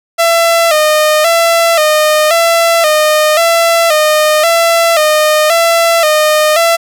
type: tone with vibrato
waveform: sawtooth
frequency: 641 Hz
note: E5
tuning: 49 cents flat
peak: -3 dBFS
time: 0.18-6.77 s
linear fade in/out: 20 ms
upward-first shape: square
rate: 0.94 Hz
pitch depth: 80 cents each way
effects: none